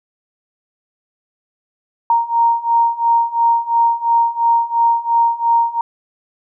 sine beating tone pair, 929 / 931.9 Hz, A#5 / A#5, -6 / -1 cents, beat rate 2.9 Hz, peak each -16 / -14 dBFS, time 2.1-5.81 s, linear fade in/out 2 ms, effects none

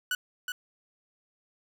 30% pulse tone with echo, 1480 Hz, F#6, in tune, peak -24 dBFS, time 0.11-0.15 s, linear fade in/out 2 ms, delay 370 ms, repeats 1, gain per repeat -5 dB, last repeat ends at 0.52 s, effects none

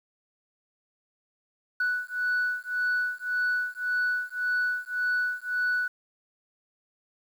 sine beating tone pair, 1480 / 1481.8 Hz, F#6 / F#6, 0 / +2 cents, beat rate 1.8 Hz, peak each -27 / -27 dBFS, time 1.8-5.88 s, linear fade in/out 5 ms, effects tanh soft clip ceiling -21 dBFS + 9-bit

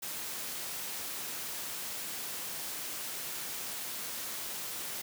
white high-pass noise, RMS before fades -39 dBFS, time 0.02-5.02 s, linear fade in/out 10 ms, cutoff 110 Hz, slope 12 dB/octave, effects none

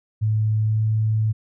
sine tone with pitch glide, 108.3 to 109.24 Hz, A2 to A2, -27 to -12 cents, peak -17 dBFS, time 0.21-1.33 s, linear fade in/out 20 ms, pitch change +15 cents, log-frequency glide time 0.61-0.82 s, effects none

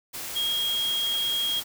sine tone in noise, 3264 Hz, G#7, 31 cents flat, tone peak -24 dBFS, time 0.35-1.61 s, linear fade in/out 20 ms, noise white, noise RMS -35 dBFS, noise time 0.13-1.64 s, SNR +8 dB, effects none

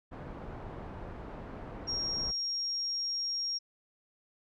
pink low-pass noise, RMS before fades -43 dBFS, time 0.11-2.32 s, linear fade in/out 20 ms, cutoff 1100 Hz, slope 12 dB/octave
sine tone, 5580 Hz, F8, 2 cents flat, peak -31 dBFS, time 1.87-3.59 s, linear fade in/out 20 ms
effects none

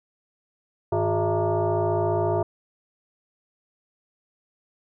sine tone with frequency modulation, 155.8 Hz, D#3, 3 cents sharp, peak -20 dBFS, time 0.92-2.43 s, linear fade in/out 5 ms, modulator 257 Hz, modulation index 2.8, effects none

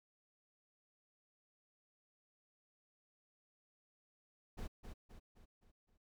brown noise with echo, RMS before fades -43 dBFS, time 4.57-4.68 s, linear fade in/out 20 ms, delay 260 ms, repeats 5, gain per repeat -6 dB, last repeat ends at 5.98 s, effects none

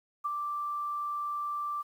sine tone with ADSR envelope, 1174.7 Hz, D6, in tune, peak -27 dBFS, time 0.24-1.83 s, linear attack 17 ms, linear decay 22 ms, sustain -4 dB, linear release 22 ms, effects 10-bit

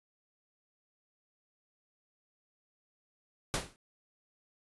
pink noise with exponential decay, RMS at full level -28 dBFS, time 3.54-3.76 s, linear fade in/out 0 ms, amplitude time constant 46 ms, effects resampled to 24000 Hz

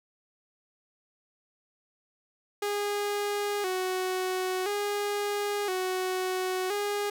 sawtooth tone with vibrato, 390 Hz, G4, 9 cents flat, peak -24 dBFS, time 2.62-7.1 s, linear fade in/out 5 ms, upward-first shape square, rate 0.49 Hz, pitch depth 87 cents each way, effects none

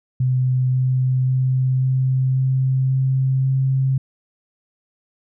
sine tone with pitch steps, 128.1 / 128.92 / 129.74 / 130.57 / 131.4 / 132.23 / 133.08 Hz, C3 / C3 / C3 / C3 / C3 / C3 / C3, -36 / -25 / -14 / -3 / +8 / +19 / +30 cents, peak -15 dBFS, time 0.2-3.98 s, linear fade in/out 5 ms, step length 540 ms, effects none

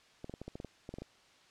clicks, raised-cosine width 2 ms, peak -29 dBFS, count 12, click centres 0.244 / 0.296 / 0.339 / 0.416 / 0.48 / 0.555 / 0.601 / 0.647 / 0.891 / 0.94 / 0.985 / 1.02 s, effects white hiss -63 dBFS RMS until 1.5 s + low-pass 5000 Hz 12 dB/octave

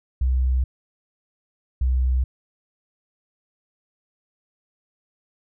sine tone pair in turn, 63.9 / 63.63 Hz, C2 / C2, -40 / -48 cents, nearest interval unison, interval 8 cents, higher first, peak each -17 dBFS, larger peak neither, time 0.21-0.64 / 1.81-2.24 s, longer neither, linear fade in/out 5 ms, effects none

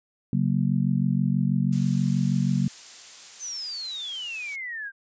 sine chord, F# major, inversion second, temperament just, 138.75 / 185 / 231.2 Hz, C#3 / F#3 / A#3, +2 / 0 / -14 cents, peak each -24 / -24 / -27 dBFS, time 0.33-2.68 s, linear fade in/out 2 ms
blue noise, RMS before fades -39 dBFS, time 1.72-4.56 s, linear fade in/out 10 ms
sine exponential sweep, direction down, 6320 to 1568 Hz, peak -31 dBFS, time 3.39-4.92 s, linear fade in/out 50 ms
effects resampled to 16000 Hz

